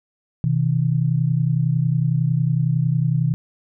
sine tone pair together, 128 / 158.95 Hz, C3 / D#3, -38 / +37 cents, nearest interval major third, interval 375 cents, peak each -19 dBFS, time 0.44-3.34 s, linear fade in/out 0 ms, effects none

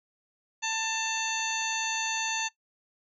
harmonic tone with a mistuned harmonic, 891 Hz, A5, 22 cents sharp, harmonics 1 / 2 / 3 / 4 / 5 / 7 / 8, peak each -34 / -36 / -34 / -37 / -39 / -36 / -38 dBFS, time 0.62-2.49 s, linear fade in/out 20 ms, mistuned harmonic 8, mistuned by -44 cents, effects noise-tail reverb RT60 0.1 s tail -18 dB re dry

